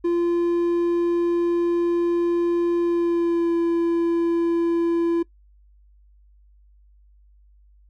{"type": "tone with pitch glide", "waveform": "triangle", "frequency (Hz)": [344.3, 338], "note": ["F4", "E4"], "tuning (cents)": [-25, 43], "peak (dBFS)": -16, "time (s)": [0.04, 5.23], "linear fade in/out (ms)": 10, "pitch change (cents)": -32, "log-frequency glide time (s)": [2.8, 3.54], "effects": ["noise-tail reverb RT60 0.1 s tail -22 dB re dry", "added 50 Hz sine -51 dBFS peak until 7.89 s"]}